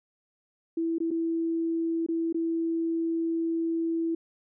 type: tone with dropouts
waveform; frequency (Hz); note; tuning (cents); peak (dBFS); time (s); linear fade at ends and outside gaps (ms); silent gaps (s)
sine; 330; E4; +2; -25; 0.77-4.15; 5; 0.984-1.002 / 1.107-1.112 / 2.064-2.086 / 2.327-2.344
effects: none